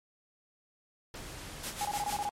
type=noise; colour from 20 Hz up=pink; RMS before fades=-44 dBFS; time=1.14-2.29 s; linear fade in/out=2 ms
type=noise with tremolo; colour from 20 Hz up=white; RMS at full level=-36 dBFS; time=1.63-2.25 s; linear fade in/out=5 ms; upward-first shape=sine; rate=6.6 Hz; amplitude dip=85%
type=tone bursts; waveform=sine; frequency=824 Hz; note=G#5; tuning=14 cents flat; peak=-30 dBFS; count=8; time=1.81-2.291 s; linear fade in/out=0 ms; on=40 ms; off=23 ms
effects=low-pass 11000 Hz 12 dB/octave + MP3 64 kbps